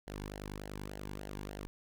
sawtooth tone with flanger, 50.3 Hz, G1, 45 cents sharp, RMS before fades -44 dBFS, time 0.07-1.67 s, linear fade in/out 0 ms, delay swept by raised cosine 0.81 to 1.62 ms, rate 3.4 Hz, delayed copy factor -0.7, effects none

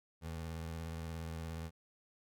25% pulse tone with vibrato, 81.7 Hz, E2, 15 cents flat, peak -37 dBFS, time 0.21-1.71 s, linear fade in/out 50 ms, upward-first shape sine, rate 17 Hz, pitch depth 41 cents each way, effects none

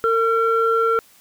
sine tone pair together, 454.8 / 1362.9 Hz, A#4 / F6, -43 / -43 cents, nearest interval octave + perfect fifth, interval 1900 cents, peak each -17 dBFS, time 0.04-0.99 s, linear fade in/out 0 ms, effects tanh soft clip ceiling -9 dBFS + white hiss -52 dBFS RMS until 1.2 s

